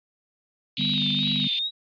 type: tone with vibrato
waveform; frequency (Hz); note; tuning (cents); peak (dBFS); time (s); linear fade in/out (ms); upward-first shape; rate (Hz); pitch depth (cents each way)
sine; 3729; A#7; 0; -24; 0.77-1.71; 50; sine; 2.3; 73
type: band-pass noise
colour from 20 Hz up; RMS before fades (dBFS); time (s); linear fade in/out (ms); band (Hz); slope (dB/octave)
white; -33; 0.77-1.59; 0; 2600 to 4000; 48
type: chord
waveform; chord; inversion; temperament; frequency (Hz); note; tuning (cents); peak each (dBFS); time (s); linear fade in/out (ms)
sine; G major; second; equal; 146.83 / 196 / 246.9; D3 / G3 / B3; 0 / 0 / 0; -31 / -29 / -30; 0.78-1.48; 10
type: click train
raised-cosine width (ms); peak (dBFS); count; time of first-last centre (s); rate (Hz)
0.3; -28; 16; 0.81-1.443; 23.7
effects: resampled to 11025 Hz